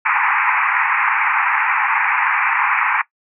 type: band-pass noise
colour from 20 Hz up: pink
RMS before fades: -17 dBFS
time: 0.05-3.02 s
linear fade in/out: 10 ms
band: 830 to 2500 Hz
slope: 96 dB/octave
effects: noise-tail reverb RT60 0.1 s tail -18 dB re dry